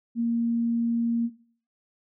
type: tone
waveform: sine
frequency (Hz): 233.1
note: A#3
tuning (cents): 0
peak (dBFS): -22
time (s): 0.15-1.3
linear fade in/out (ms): 50
effects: noise-tail reverb RT60 0.5 s tail -17 dB re dry